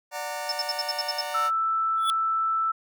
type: chord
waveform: sawtooth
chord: D augmented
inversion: none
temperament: just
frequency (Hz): 587.3 / 734.2 / 917.7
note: D5 / F#5 / A#5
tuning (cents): 0 / -14 / -27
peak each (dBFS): -31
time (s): 0.11-1.51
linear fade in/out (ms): 50
type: tone bursts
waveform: sine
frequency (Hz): 5280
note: E8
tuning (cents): +2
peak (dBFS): -24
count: 8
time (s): 0.49-1.211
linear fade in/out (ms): 2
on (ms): 28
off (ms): 71
type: tone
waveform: sine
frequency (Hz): 1322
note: E6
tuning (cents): +5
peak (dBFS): -22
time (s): 1.34-2.72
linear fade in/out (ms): 10
type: tone with exponential growth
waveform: square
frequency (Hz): 3425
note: A7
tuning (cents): -47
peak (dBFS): -22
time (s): 1.97-2.1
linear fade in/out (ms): 0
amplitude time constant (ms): 28
effects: none